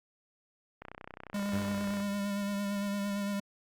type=click train; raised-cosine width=0.5 ms; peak=-28 dBFS; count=38; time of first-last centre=0.82-2.002 s; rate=31.3 Hz
type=tone with vibrato; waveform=square; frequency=201.6 Hz; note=G3; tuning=49 cents sharp; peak=-32 dBFS; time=1.34-3.4 s; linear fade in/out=5 ms; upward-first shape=sine; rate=8.8 Hz; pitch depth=23 cents each way
type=tone with exponential decay; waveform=sawtooth; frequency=97.8 Hz; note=G2; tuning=4 cents flat; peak=-31 dBFS; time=1.53-2.73 s; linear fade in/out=5 ms; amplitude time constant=260 ms
effects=Opus 48 kbps